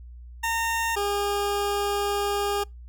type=tone pair in turn; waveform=20% pulse; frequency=916 / 406.2 Hz; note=A#5 / G#4; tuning=-31 / -38 cents; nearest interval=octave + major second; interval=1407 cents; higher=first; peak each=-19 dBFS; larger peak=neither; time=0.43-0.96 / 0.96-2.64 s; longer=second; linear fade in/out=10 ms; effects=noise-tail reverb RT60 0.2 s tail -26 dB re dry + added 60 Hz sine -40 dBFS peak until 2.88 s